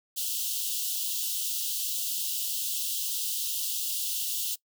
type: high-pass noise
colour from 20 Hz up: white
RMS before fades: -31 dBFS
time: 0.16-4.56 s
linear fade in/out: 20 ms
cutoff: 2800 Hz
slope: 96 dB/octave
effects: noise-tail reverb RT60 0.1 s tail -21 dB re dry